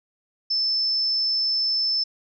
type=tone; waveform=sine; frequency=5274 Hz; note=E8; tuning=in tune; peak=-20 dBFS; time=0.5-2.04 s; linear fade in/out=10 ms; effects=none

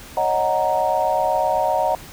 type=chord; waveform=sine; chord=D# minor seventh; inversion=third; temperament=equal; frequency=554.4 / 622.3 / 740 / 932.3 Hz; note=C#5 / D#5 / F#5 / A#5; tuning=0 / 0 / 0 / 0 cents; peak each=-25 / -22 / -21 / -22 dBFS; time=0.17-1.95 s; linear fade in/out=2 ms; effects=pink hiss -40 dBFS RMS until 2.12 s

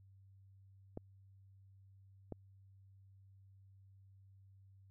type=clicks; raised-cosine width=2 ms; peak=-30 dBFS; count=2; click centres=0.974 / 2.323 s; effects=added 97 Hz sine -60 dBFS peak until 4.9 s

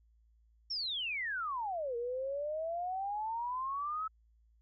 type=exponential two-way sweep; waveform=sine; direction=down then up; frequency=5588 to 465.3 to 1309 Hz; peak=-34 dBFS; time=0.7-4.08 s; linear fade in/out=10 ms; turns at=1.96 s; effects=added 56 Hz sine -64 dBFS peak until 4.61 s

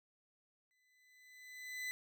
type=tone with exponential growth; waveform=40% pulse; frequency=2007 Hz; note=B6; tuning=27 cents sharp; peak=-37 dBFS; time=0.71-1.91 s; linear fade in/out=0 ms; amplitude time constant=260 ms; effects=none

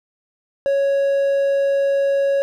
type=tone; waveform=triangle; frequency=554.4 Hz; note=C#5; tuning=in tune; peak=-13 dBFS; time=0.66-2.42 s; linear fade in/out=0 ms; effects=none

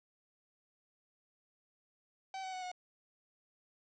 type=tone with pitch steps; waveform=45% pulse; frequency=767 / 753.8 / 740.9 / 728.1 Hz; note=G5 / F#5 / F#5 / F#5; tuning=-38 / +32 / +2 / -28 cents; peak=-40 dBFS; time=2.34-2.716 s; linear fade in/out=2 ms; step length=94 ms; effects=resampled to 16000 Hz + 11-bit

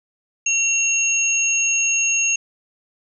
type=tone pair together; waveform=sine; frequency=2739 / 6514 Hz; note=F7 / G#8; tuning=-34 / -34 cents; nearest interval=octave + minor third; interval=1500 cents; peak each=-19 dBFS; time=0.46-2.36 s; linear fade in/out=5 ms; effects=none

